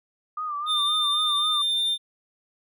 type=tone with vibrato; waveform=sine; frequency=1203 Hz; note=D6; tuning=41 cents sharp; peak=-27 dBFS; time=0.37-1.62 s; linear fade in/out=5 ms; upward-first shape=sine; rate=3.8 Hz; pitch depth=70 cents each way
type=tone; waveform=triangle; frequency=3598 Hz; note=A7; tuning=38 cents sharp; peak=-20 dBFS; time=0.66-1.98 s; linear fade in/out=50 ms
effects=none